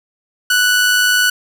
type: tone with amplitude modulation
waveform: sawtooth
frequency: 1480 Hz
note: F#6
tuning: in tune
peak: -6 dBFS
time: 0.5-1.3 s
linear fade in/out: 5 ms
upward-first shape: sine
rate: 100 Hz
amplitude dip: 30%
effects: none